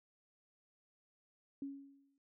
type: tone with exponential decay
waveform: sine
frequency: 277.2 Hz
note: C#4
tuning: in tune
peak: -38 dBFS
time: 1.62-2.18 s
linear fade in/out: 2 ms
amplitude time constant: 120 ms
effects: none